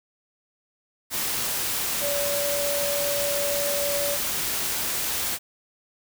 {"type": "tone in noise", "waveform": "sine", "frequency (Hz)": 573, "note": "D5", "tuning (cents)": -43, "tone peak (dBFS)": -26, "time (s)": [2, 4.18], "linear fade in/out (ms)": 50, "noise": "white", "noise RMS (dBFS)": -27, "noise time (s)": [1.1, 5.39], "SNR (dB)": -2, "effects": []}